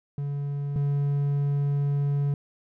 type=tone pair in turn; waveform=triangle; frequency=142.4 / 142.4 Hz; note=C#3 / C#3; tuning=+47 / +47 cents; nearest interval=unison; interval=0 cents; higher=neither; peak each=-25 / -20 dBFS; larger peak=second; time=0.18-0.76 / 0.76-2.34 s; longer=second; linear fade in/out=2 ms; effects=none